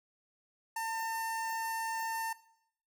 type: tone with notch filter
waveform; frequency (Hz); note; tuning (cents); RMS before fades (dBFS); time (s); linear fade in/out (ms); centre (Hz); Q
sawtooth; 902; A5; +43; -36; 0.76-2.33; 5; 3500; 1.1
effects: noise-tail reverb RT60 0.7 s tail -18 dB re dry